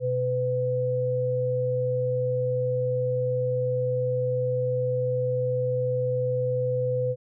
sine tone pair together, 125.75 / 503 Hz, B2 / B4, +32 / +32 cents, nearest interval 2 octaves, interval 2400 cents, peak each -28 / -24 dBFS, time 0-7.16 s, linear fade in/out 50 ms, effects none

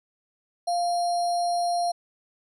sine tone with sample-and-hold, 698.5 Hz, F5, in tune, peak -22 dBFS, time 0.67-1.92 s, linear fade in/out 10 ms, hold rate 4900 Hz, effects resampled to 24000 Hz

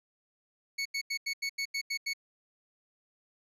25% pulse tone bursts, 2217 Hz, C#7, in tune, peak -27 dBFS, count 9, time 0.78-2.135 s, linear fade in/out 10 ms, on 75 ms, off 85 ms, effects low-pass 10000 Hz 12 dB/octave

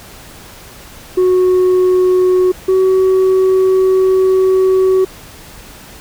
sine tone pair in turn, 367.4 / 376.9 Hz, F#4 / F#4, -12 / +32 cents, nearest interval unison, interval 44 cents, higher second, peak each -5 dBFS, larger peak neither, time 1.17-2.52 / 2.68-5.05 s, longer second, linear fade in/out 10 ms, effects tanh soft clip ceiling -7 dBFS + pink hiss -36 dBFS RMS until 6 s

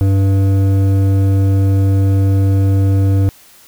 sine tone with hard clipping, 97.4 Hz, G2, 11 cents flat, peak -11 dBFS, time 0.01-3.29 s, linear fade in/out 0 ms, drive 10 dB, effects white hiss -44 dBFS RMS until 3.67 s

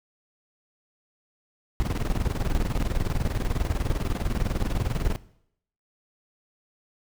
brown noise with tremolo, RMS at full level -23 dBFS, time 1.8-5.16 s, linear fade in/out 0 ms, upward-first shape square, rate 20 Hz, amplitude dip 70%, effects noise-tail reverb RT60 0.7 s tail -19 dB re dry

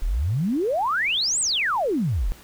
sine exponential two-way sweep, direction up then down, 33.18 to 8600 to 33.18 Hz, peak -20 dBFS, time 0.02-2.32 s, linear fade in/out 0 ms, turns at 1.4 s, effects pink hiss -48 dBFS RMS until 2.43 s

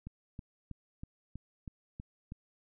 click train, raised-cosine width 5 ms, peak -30 dBFS, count 8, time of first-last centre 0.07-2.321 s, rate 3.11 Hz, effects none

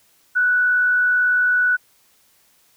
sine tone with frequency modulation, 1480 Hz, F#6, in tune, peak -14 dBFS, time 0.35-1.77 s, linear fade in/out 20 ms, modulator 58.1 Hz, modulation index 0.29, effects white hiss -58 dBFS RMS until 2.76 s

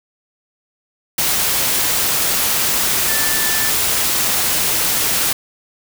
sine tone in noise, 1760 Hz, A6, in tune, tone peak -24 dBFS, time 3.08-3.7 s, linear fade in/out 5 ms, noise white, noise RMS -17 dBFS, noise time 1.18-5.33 s, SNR -10 dB, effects none

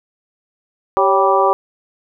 harmonic tone with a mistuned harmonic, 195.1 Hz, G3, 8 cents flat, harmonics 2 / 3 / 4 / 5 / 6, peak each -17 / -17 / -17 / -17 / -17 dBFS, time 0.97-1.53 s, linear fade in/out 0 ms, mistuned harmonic 3, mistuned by -79 cents, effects none

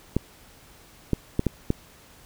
clicks, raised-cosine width 3 ms, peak -8 dBFS, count 5, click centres 0.166 / 1.133 / 1.394 / 1.467 / 1.704 s, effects pink hiss -52 dBFS RMS until 2.25 s

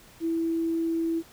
sine tone with quantisation, 329.6 Hz, E4, in tune, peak -24 dBFS, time 0.2-1.23 s, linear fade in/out 50 ms, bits 9, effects pink hiss -53 dBFS RMS until 1.32 s

